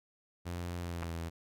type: tone with pitch glide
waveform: sawtooth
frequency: 87.31 to 83.42 Hz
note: F2 to E2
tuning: 0 to +21 cents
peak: -33 dBFS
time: 0.45-1.3 s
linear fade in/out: 20 ms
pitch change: -79 cents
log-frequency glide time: 0.8-1.11 s
type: clicks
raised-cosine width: 0.5 ms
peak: -25 dBFS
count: 2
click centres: 1.026 / 1.033 s
effects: none